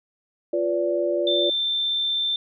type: chord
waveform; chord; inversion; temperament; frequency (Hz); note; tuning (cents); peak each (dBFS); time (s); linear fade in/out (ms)
sine; B diminished; second; equal with one note detuned; 349.2 / 493.9 / 578.2; F4 / B4 / D5; 0 / 0 / -27; -24 / -29 / -23; 0.53-1.5; 5
type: tone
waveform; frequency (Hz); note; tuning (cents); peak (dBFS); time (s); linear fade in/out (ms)
sine; 3562; A7; +21; -21; 1.27-2.36; 2
effects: none